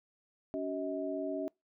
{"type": "tone cluster", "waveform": "sine", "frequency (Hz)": [282.8, 378.1, 636], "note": ["C#4", "F#4", "D#5"], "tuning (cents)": [35, 38, 38], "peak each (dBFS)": [-37, -39, -37], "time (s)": [0.54, 1.48], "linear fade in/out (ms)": 0, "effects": ["noise-tail reverb RT60 0.2 s tail -25 dB re dry"]}